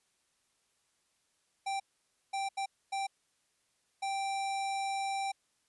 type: tone bursts at uneven times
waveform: square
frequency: 784 Hz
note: G5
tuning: in tune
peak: -33 dBFS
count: 5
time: 1.66-1.8 / 2.33-2.49 / 2.57-2.66 / 2.92-3.07 / 4.02-5.32 s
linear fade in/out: 10 ms
effects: white hiss -75 dBFS RMS until 5.68 s + resampled to 24000 Hz